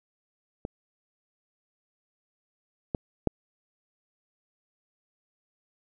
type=clicks; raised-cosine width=2 ms; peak=-19 / -14 / -9 dBFS; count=3; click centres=0.651 / 2.948 / 3.273 s; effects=none